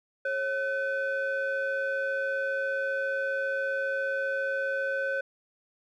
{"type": "ring-modulated tone", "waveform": "triangle", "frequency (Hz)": 486.3, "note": "B4", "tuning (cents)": -27, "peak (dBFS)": -22, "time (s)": [0.25, 5.21], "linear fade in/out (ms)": 5, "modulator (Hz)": 1030, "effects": []}